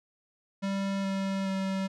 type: tone with pitch steps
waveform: square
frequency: 196 / 194.08 / 192.19 Hz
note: G3 / G3 / G3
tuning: 0 / -17 / -34 cents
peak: -29 dBFS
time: 0.62-1.88 s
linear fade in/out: 20 ms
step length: 420 ms
effects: low-pass 6000 Hz 12 dB/octave